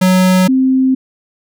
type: tone pair in turn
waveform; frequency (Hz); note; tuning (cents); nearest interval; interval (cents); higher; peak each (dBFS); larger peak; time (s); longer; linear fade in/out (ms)
square / sine; 185 / 261.6; F#3 / C4; 0 / 0; tritone; 600; second; -8; neither; 0.01-0.48 / 0.48-0.95; neither; 10
effects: none